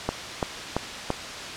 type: click train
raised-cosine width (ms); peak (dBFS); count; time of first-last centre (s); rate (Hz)
1; -9; 4; 0.09-1.104; 2.96
effects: white hiss -34 dBFS RMS until 1.56 s + low-pass 5000 Hz 12 dB/octave